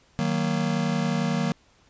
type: chord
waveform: square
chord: D# minor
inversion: none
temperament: just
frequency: 155.56 / 186.68 / 233.3 Hz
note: D#3 / F#3 / A#3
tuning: 0 / +16 / +2 cents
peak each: -28 dBFS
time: 0.19-1.52 s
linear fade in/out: 0 ms
effects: pink hiss -60 dBFS RMS until 1.89 s + resampled to 16000 Hz